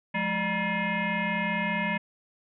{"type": "tone with frequency modulation", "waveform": "sine", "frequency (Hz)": 955, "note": "A#5", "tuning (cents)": 42, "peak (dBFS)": -25, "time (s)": [0.14, 1.98], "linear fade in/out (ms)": 10, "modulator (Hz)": 389, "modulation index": 3.9, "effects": []}